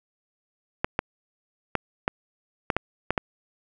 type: clicks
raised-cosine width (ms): 0.5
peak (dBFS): -7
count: 8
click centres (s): 0.845 / 0.991 / 1.753 / 2.079 / 2.702 / 2.766 / 3.106 / 3.178
effects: none